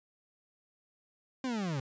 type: linear sweep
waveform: 40% pulse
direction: down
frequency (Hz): 267.7 to 126.9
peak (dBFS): -31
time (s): 1.44-1.8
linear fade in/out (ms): 2
effects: resampled to 16000 Hz